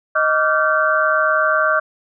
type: tone cluster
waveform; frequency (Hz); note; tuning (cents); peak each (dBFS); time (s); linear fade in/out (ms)
sine; 624 / 1161 / 1393 / 1541; D#5 / D6 / F6 / G6; +5 / -20 / -5 / -30; -19; 0.15-1.8; 10
effects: none